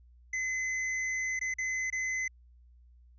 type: tone with dropouts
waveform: square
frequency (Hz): 2040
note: C7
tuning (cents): -44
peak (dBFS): -31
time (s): 0.33-2.28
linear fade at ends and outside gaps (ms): 5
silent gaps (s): 1.393-1.412 / 1.54-1.584 / 1.902-1.925
effects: added 60 Hz sine -55 dBFS peak until 3.18 s + resampled to 16000 Hz